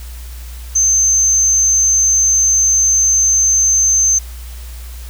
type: tone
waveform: sine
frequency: 6250 Hz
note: G8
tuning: 6 cents flat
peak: -9 dBFS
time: 0.75-4.19 s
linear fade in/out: 10 ms
effects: added 60 Hz sine -27 dBFS peak until 5.09 s + white hiss -39 dBFS RMS until 5.09 s